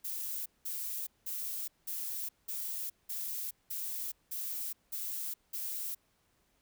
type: noise bursts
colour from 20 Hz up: violet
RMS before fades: -38 dBFS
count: 10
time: 0.04-5.95 s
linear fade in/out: 10 ms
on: 420 ms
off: 190 ms
effects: pink hiss -73 dBFS RMS until 6.61 s